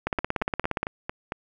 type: two click trains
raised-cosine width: 0.5 ms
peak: -10 / -14 dBFS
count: 14 / 6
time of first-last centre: 0.07-0.83 / 0.19-1.321 s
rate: 17.1 / 4.42 Hz
effects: none